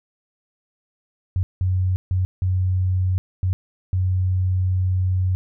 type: tone bursts at uneven times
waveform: sine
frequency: 92.5 Hz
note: F#2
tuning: in tune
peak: -17 dBFS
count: 6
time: 1.36-1.43 / 1.61-1.96 / 2.11-2.25 / 2.42-3.18 / 3.43-3.53 / 3.93-5.35 s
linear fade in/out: 0 ms
effects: none